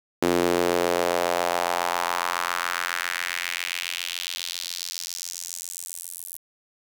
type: tone with high-pass filter sweep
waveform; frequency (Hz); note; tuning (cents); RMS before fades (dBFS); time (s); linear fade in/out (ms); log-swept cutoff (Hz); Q
sawtooth; 87.31; F2; 0; -27; 0.22-6.37; 5; 320 to 11000; 2.1
effects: 8-bit